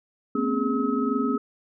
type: tone cluster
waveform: sine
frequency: 223.8 / 249.7 / 271.8 / 415 / 1284 Hz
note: A3 / B3 / C#4 / G#4 / E6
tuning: +30 / +19 / -34 / -1 / -46 cents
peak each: -30 / -26 / -27 / -29 / -30 dBFS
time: 0.35-1.38 s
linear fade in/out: 5 ms
effects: none